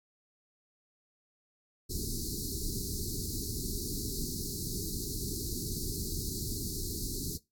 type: band-stop noise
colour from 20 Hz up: pink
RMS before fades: -36 dBFS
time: 1.89-7.38 s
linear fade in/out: 20 ms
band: 420 to 4100 Hz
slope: 96 dB/octave
effects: noise-tail reverb RT60 0.2 s tail -18 dB re dry + AAC 64 kbps